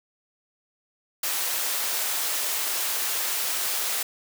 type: high-pass noise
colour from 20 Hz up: white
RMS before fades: -27 dBFS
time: 1.23-4.03 s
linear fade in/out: 5 ms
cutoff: 490 Hz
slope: 12 dB/octave
effects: none